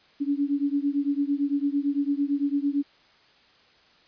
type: beating tone pair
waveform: sine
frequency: 280.2 / 289.1 Hz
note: C#4 / D4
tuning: +19 / -27 cents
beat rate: 8.9 Hz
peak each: -25 / -26 dBFS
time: 0.2-2.83 s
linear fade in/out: 20 ms
effects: white hiss -58 dBFS RMS until 4.07 s + resampled to 11025 Hz